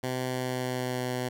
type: tone with pitch glide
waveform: 10% pulse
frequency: 127.8 to 125.6 Hz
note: C3 to B2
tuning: -40 to +30 cents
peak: -21 dBFS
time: 0.03-1.29 s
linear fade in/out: 10 ms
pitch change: -30 cents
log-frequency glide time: 0.25-1.11 s
effects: none